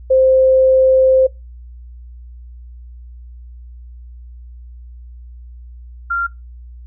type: tone pair in turn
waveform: sine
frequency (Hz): 523 / 1385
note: C5 / F6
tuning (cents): -1 / -15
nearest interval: octave + perfect fourth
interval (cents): 1686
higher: second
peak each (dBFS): -8 / -15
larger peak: first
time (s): 0.1-1.27 / 6.1-6.27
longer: first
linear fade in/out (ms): 10
effects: noise-tail reverb RT60 0.2 s tail -22 dB re dry + added 60 Hz sine -33 dBFS peak until 6.86 s